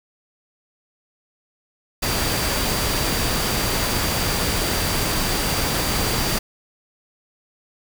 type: tone in noise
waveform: sine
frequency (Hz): 4698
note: D8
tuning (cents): 0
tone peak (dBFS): -31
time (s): 2.02-6.39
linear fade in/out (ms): 10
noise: pink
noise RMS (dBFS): -22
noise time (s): 2.02-6.39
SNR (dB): -12
effects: none